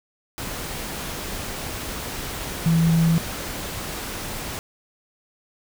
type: tone in noise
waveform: sine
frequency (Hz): 164.81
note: E3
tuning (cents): 0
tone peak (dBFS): -15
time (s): 2.66-3.18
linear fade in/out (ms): 0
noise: pink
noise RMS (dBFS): -31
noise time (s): 0.38-4.59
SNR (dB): +13
effects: none